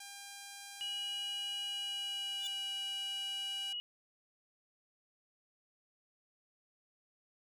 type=tone with pitch glide; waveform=5% pulse; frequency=801 to 786.3 Hz; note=G5 to G5; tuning=+37 to +5 cents; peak=-35 dBFS; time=0-3.73 s; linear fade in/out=5 ms; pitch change=-32 cents; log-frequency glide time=1.68-2.68 s
type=tone; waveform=sine; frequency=2910 Hz; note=F#7; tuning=29 cents flat; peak=-37 dBFS; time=0.81-3.8 s; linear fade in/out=0 ms
type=tone with exponential growth; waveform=30% pulse; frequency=3500 Hz; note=A7; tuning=10 cents flat; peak=-34 dBFS; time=2.38-2.47 s; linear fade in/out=2 ms; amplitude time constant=19 ms
effects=none